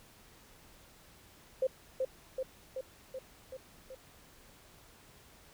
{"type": "tone with echo", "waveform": "sine", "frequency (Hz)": 522, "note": "C5", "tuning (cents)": -4, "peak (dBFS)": -26, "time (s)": [1.62, 1.67], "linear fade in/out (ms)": 5, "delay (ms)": 380, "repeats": 6, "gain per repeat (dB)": -3, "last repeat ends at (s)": 3.95, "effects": ["pink hiss -59 dBFS RMS until 5.53 s"]}